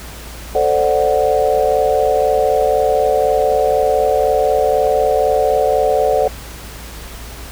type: chord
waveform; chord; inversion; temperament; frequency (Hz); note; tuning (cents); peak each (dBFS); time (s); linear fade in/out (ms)
sine; D dominant seventh; second; equal with one note detuned; 441.3 / 523.3 / 587.3 / 740; A4 / C5 / D5 / F#5; +5 / 0 / 0 / 0; -17; 0.55-6.28; 2
effects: added 57 Hz sine -32 dBFS peak until 7.51 s + pink hiss -34 dBFS RMS until 7.51 s